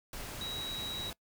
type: tone in noise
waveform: sine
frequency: 3854 Hz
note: B7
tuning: 43 cents flat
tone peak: -37 dBFS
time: 0.41-1.1 s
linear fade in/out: 2 ms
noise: pink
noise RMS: -43 dBFS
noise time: 0.13-1.13 s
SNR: +3 dB
effects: noise-tail reverb RT60 0.1 s tail -23 dB re dry